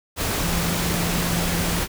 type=tone in noise; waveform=sine; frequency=171.5 Hz; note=F3; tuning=31 cents flat; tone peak=-26 dBFS; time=0.4-1.82 s; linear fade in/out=50 ms; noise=pink; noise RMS=-24 dBFS; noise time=0.16-1.88 s; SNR=-5 dB; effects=none